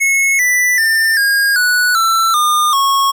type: tone with pitch steps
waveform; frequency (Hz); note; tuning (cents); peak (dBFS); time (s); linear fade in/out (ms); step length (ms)
square; 2184 / 1979.7 / 1794.6 / 1626.7 / 1474.6 / 1336.7 / 1211.6 / 1098.3; C#7 / B6 / A6 / G#6 / F#6 / E6 / D#6 / C#6; -26 / +4 / +34 / -36 / -6 / +24 / -46 / -16; -11; 0-3.12; 20; 390
effects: none